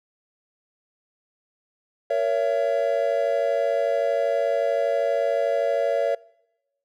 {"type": "chord", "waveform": "triangle", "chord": "A# diminished", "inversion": "none", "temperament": "just", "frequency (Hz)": [466.2, 559.4, 671.3], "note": ["A#4", "C#5", "E5"], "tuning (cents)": [0, 16, 31], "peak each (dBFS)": [-25, -21, -23], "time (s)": [2.1, 6.15], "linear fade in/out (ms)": 5, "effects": ["noise-tail reverb RT60 0.9 s tail -24 dB re dry"]}